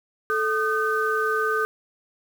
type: tone cluster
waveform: sine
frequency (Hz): 438 / 1227 / 1530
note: A4 / D#6 / G6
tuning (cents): -8 / -25 / -42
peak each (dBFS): -25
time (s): 0.3-1.65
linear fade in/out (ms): 0
effects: 7-bit